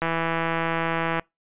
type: click train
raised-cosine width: 0.5 ms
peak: -10 dBFS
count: 195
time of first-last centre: 0.02-1.196 s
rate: 165 Hz
effects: noise-tail reverb RT60 0.2 s tail -26 dB re dry + resampled to 8000 Hz